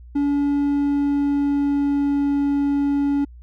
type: tone with pitch glide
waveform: triangle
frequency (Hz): 285.3 to 283.2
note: C#4 to C#4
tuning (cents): +50 to +37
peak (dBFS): -15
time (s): 0.15-3.25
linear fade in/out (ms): 10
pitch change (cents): -13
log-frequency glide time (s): 0.59-2.39
effects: added 60 Hz sine -39 dBFS peak until 3.42 s

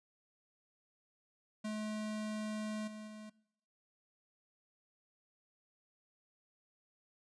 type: tone with level steps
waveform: square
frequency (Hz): 214.3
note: A3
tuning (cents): -45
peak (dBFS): -38 / -46 / -48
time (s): 1.64-3.3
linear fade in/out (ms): 10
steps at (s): 2.87 / 3.07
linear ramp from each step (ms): 10
effects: noise-tail reverb RT60 0.7 s tail -22 dB re dry + resampled to 22050 Hz

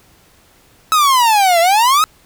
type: exponential two-way sweep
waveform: 45% pulse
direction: down then up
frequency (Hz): 1300 to 659.3 to 1300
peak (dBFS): -9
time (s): 0.92-2.04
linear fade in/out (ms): 0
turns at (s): 1.6
effects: pink hiss -50 dBFS RMS until 2.25 s

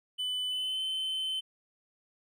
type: tone with pitch glide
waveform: triangle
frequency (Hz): 3000 to 3067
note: F#7 to G7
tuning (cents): +23 to -38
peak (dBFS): -29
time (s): 0.18-1.41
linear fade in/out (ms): 20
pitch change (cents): +39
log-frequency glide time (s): 0.49-0.81
effects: none

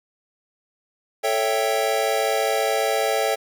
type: chord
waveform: square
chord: A dominant seventh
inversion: none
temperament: equal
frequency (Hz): 440 / 554.4 / 659.3 / 784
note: A4 / C#5 / E5 / G5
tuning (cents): 0 / 0 / 0 / 0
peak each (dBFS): -26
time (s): 1.23-3.36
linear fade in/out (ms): 20
effects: none

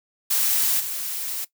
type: noise with level steps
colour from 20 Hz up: blue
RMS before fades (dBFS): -21 / -29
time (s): 0.3-1.45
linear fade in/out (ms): 10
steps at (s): 0.79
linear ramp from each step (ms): 20
effects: noise-tail reverb RT60 0.1 s tail -18 dB re dry

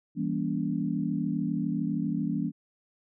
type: chord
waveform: sine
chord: E diminished seventh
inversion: none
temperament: just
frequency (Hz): 164.81 / 197.78 / 237.3 / 284.8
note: E3 / G3 / Bb3 / Db4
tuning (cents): 0 / +16 / +31 / +47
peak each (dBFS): -32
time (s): 0.15-2.52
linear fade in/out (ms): 50
effects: none

